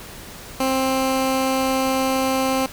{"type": "tone", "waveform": "15% pulse", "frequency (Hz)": 263.8, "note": "C4", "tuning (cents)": 14, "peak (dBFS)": -12, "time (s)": [0.6, 2.66], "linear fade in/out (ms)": 2, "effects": ["pink hiss -38 dBFS RMS until 2.72 s"]}